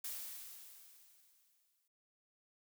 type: noise with exponential decay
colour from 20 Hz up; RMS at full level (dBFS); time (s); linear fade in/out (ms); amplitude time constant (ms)
blue; -42; 0.04-1.88; 5; 400
effects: none